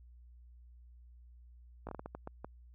slowing click train, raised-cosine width 1 ms, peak -28 dBFS, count 9, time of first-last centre 1.87-2.446 s, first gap 18 ms, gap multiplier 1.38, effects added 60 Hz sine -54 dBFS peak until 2.74 s

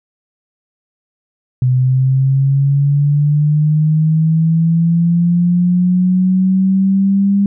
sine linear sweep, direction up, 126.1 to 200.5 Hz, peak -9 dBFS, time 1.62-7.46 s, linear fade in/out 2 ms, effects none

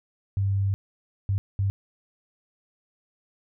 sine tone bursts at uneven times, 98.4 Hz, G2, 7 cents sharp, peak -21 dBFS, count 3, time 0.37-0.74 / 1.29-1.38 / 1.59-1.7 s, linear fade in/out 0 ms, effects none

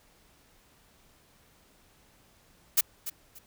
blue noise with echo, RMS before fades -21 dBFS, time 2.77-2.81 s, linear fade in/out 10 ms, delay 290 ms, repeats 2, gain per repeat -13 dB, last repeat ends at 3.39 s, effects pink hiss -62 dBFS RMS until 3.46 s

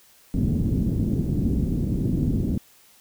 white low-pass noise, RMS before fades -23 dBFS, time 0.34-2.58 s, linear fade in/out 0 ms, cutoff 260 Hz, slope 24 dB/octave, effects white hiss -55 dBFS RMS until 3 s

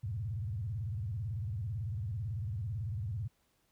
sine tone with vibrato, 103.83 Hz, G#2, in tune, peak -34 dBFS, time 0.03-3.28 s, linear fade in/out 10 ms, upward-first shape square, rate 18 Hz, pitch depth 250 cents each way, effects pink hiss -74 dBFS RMS until 3.71 s

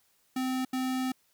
square tone bursts at uneven times, 258.3 Hz, C4, 22 cents flat, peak -29 dBFS, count 2, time 0.36-0.65 / 0.73-1.12 s, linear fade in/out 5 ms, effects white hiss -69 dBFS RMS until 1.33 s

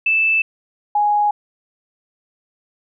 sine tone pair in turn, 2637 / 830.6 Hz, E7 / G#5, 0 / 0 cents, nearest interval octave + minor sixth, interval 2000 cents, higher first, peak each -13 dBFS, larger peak neither, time 0.06-0.42 / 0.95-1.31 s, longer neither, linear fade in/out 5 ms, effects none

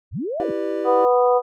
sine linear two-way sweep, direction up then down, 46.7 to 734 to 46.7 Hz, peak -23 dBFS, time 0.11-0.52 s, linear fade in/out 50 ms, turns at 0.42 s
triangle chord, E minor seventh, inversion none, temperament equal with one note detuned, 329.6 / 392 / 493.9 / 595.9 Hz, E4 / G4 / B4 / D5, 0 / 0 / 0 / +25 cents, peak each -25 / -24 / -28 / -26 dBFS, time 0.4-1.05 s, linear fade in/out 0 ms
harmonic tone, 246.9 Hz, B3, in tune, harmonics 2 / 3 / 4 / 5, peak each -15 / -20 / -24 / -25 dBFS, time 0.84-1.42 s, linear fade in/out 50 ms
effects none

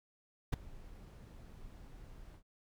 brown noise with ADSR envelope, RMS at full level -28 dBFS, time 0.52-2.43 s, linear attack 13 ms, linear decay 12 ms, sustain -24 dB, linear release 87 ms, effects none

